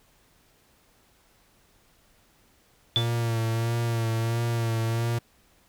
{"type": "tone with exponential decay", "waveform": "sine", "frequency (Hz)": 3479, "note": "A7", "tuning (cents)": -20, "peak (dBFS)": -17, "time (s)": [2.96, 3.1], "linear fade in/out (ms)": 0, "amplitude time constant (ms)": 30}
{"type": "tone with vibrato", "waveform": "45% pulse", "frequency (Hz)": 115.4, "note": "A#2", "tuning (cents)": -17, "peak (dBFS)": -24, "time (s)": [2.96, 5.19], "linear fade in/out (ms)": 10, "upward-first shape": "sine", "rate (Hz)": 1.5, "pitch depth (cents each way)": 34}
{"effects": ["pink hiss -62 dBFS RMS until 5.68 s"]}